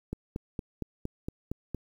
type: click train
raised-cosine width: 3 ms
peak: -20 dBFS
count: 8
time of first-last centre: 0.13-1.747 s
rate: 4.33 Hz
effects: 9-bit